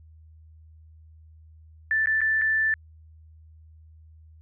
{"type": "tone with dropouts", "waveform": "sine", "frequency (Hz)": 1763, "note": "A6", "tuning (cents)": 3, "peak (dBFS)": -20, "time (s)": [1.91, 2.74], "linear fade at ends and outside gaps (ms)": 1, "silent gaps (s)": [[2.059, 2.071], [2.207, 2.215], [2.414, 2.418]], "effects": ["added 79 Hz sine -48 dBFS peak until 4.41 s"]}